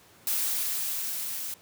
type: noise with level ramp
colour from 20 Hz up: blue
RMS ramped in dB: -27 to -35 dBFS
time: 0.27-1.54 s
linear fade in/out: 2 ms
effects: pink hiss -56 dBFS RMS until 1.61 s + high-pass 100 Hz 12 dB/octave